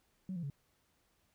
sine tone with pitch steps, 187.3 / 171.6 / 140.6 Hz, F#3 / F3 / C#3, +21 / -30 / +25 cents, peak -36 dBFS, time 0.29-0.5 s, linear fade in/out 2 ms, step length 70 ms, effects tanh soft clip ceiling -33 dBFS + pink hiss -75 dBFS RMS until 1.34 s

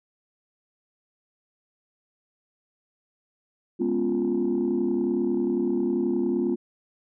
sine chord, C# dominant seventh, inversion second, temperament equal, 207.7 / 246.9 / 277.2 / 349.2 Hz, G#3 / B3 / C#4 / E#4, 0 / 0 / 0 / 0 cents, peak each -29 / -26 / -29 / -24 dBFS, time 3.79-6.56 s, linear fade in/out 20 ms, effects tanh soft clip ceiling -16 dBFS

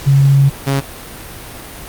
sine / sawtooth tone pair in turn, 138.2 / 137.42 Hz, C#3 / C#3, -5 / -15 cents, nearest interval unison, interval 10 cents, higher first, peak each -6 / -9 dBFS, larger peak first, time 0.06-0.5 / 0.66-0.81 s, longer first, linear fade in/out 20 ms, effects pink hiss -31 dBFS RMS until 1.88 s + Opus 48 kbps

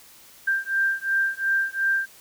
sine beating tone pair, 1580 / 1582.8 Hz, G6 / G6, +13 / +16 cents, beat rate 2.8 Hz, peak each -24 dBFS, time 0.47-2.06 s, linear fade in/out 10 ms, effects white hiss -50 dBFS RMS until 2.2 s

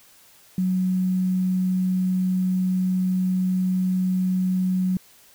sine tone with quantisation, 185 Hz, F#3, in tune, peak -19 dBFS, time 0.58-4.97 s, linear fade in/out 2 ms, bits 8, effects white hiss -53 dBFS RMS until 5.34 s

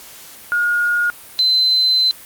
sine tone pair in turn, 1432 / 4050 Hz, F6 / B7, +43 / +43 cents, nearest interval octave + tritone, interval 1800 cents, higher second, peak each -14 / -11 dBFS, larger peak second, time 0.52-1.1 / 1.39-2.11 s, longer second, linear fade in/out 0 ms, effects white hiss -39 dBFS RMS until 2.25 s + Opus 48 kbps

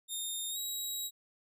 15% pulse tone with pitch glide, 3664 to 3842 Hz, A#7 to B7, -31 to -48 cents, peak -29 dBFS, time 0.08-1.11 s, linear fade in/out 50 ms, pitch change +83 cents, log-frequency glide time 0.5-0.58 s, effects none

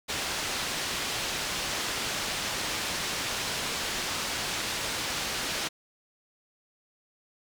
white low-pass noise, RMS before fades -32 dBFS, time 0.08-5.69 s, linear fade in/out 20 ms, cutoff 5300 Hz, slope 12 dB/octave, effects none

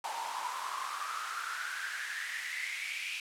pink noise with high-pass filter sweep, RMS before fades -38 dBFS, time 0.04-3.2 s, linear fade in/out 2 ms, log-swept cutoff 840 to 2500 Hz, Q 8.3, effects low-pass 10000 Hz 12 dB/octave

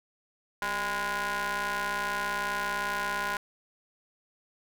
sawtooth ring-modulated tone, 210.2 Hz, G#3, 21 cents sharp, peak -22 dBFS, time 0.62-3.37 s, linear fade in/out 2 ms, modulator 1230 Hz, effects none

